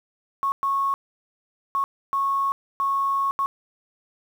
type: tone bursts at uneven times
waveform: sine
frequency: 1100 Hz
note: C#6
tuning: 14 cents flat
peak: -20 dBFS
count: 6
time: 0.43-0.52 / 0.63-0.94 / 1.75-1.84 / 2.13-2.52 / 2.8-3.31 / 3.39-3.46 s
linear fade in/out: 0 ms
effects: 8-bit